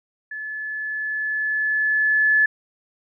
sine tone with level ramp, 1725 Hz, A6, 35 cents flat, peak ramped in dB -29 to -13 dBFS, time 0.31-2.46 s, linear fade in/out 5 ms, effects none

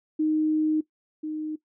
sine tone pair in turn, 310 / 308.8 Hz, D#4 / D#4, -6 / -13 cents, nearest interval unison, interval 7 cents, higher first, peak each -20 / -28 dBFS, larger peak first, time 0.19-0.81 / 1.23-1.56 s, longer first, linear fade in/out 10 ms, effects noise-tail reverb RT60 0.1 s tail -17 dB re dry

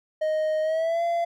triangle tone with pitch glide, 622.3 to 682.6 Hz, D#5 to F5, 0 to -40 cents, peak -20 dBFS, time 0.21-1.25 s, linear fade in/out 10 ms, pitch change +160 cents, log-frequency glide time 0.62-1.03 s, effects none

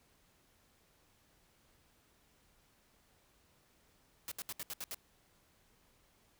white noise bursts, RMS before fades -42 dBFS, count 7, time 4.28-4.945 s, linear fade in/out 0 ms, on 35 ms, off 70 ms, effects pink hiss -70 dBFS RMS until 6.39 s

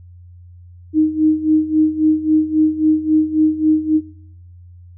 sine tone with tremolo, 310.8 Hz, D#4, 2 cents flat, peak -9 dBFS, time 0.93-4.01 s, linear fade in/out 50 ms, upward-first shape sine, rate 3.7 Hz, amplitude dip 85%, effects noise-tail reverb RT60 1.0 s tail -23 dB re dry + added 88 Hz sine -38 dBFS peak until 4.97 s

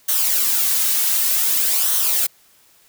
blue noise with flanger, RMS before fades -18 dBFS, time 0.08-2.27 s, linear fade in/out 10 ms, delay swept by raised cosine 0.41 to 2.91 ms, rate 0.54 Hz, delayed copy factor -0.55, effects white hiss -54 dBFS RMS until 2.88 s

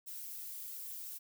violet noise with flanger, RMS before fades -45 dBFS, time 0.06-1.19 s, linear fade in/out 20 ms, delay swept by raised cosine 1.7 to 3.1 ms, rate 3 Hz, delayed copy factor -0.85, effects none

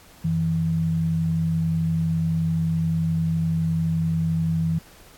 sine tone pair together, 91.6 / 163.21 Hz, F#2 / E3, -17 / -17 cents, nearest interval minor seventh, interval 1000 cents, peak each -29 / -20 dBFS, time 0.24-4.79 s, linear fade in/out 10 ms, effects pink hiss -50 dBFS RMS until 5.17 s + AAC 64 kbps

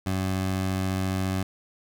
20% pulse tone, 94.5 Hz, F#2, 37 cents sharp, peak -20 dBFS, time 0.06-1.43 s, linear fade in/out 5 ms, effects none

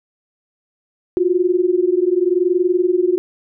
sine tone pair together, 349.2 / 370 Hz, F4 / F#4, 0 / 0 cents, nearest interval minor second, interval 100 cents, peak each -16 dBFS, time 1.17-3.18 s, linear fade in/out 0 ms, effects none

